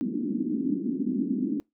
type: band-pass noise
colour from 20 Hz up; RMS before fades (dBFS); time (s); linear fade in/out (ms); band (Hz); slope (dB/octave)
pink; -28; 0.01-1.6; 0; 210 to 310; 48
effects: noise-tail reverb RT60 0.2 s tail -25 dB re dry